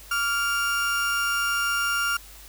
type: tone pair together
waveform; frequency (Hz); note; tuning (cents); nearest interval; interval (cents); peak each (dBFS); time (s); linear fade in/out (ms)
35% pulse; 1150.7 / 1396.9; D6 / F6; -36 / 0; minor third; 336; -32 / -21; 0.11-2.17; 5
effects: added 50 Hz sine -47 dBFS peak until 2.48 s + white hiss -47 dBFS RMS until 2.48 s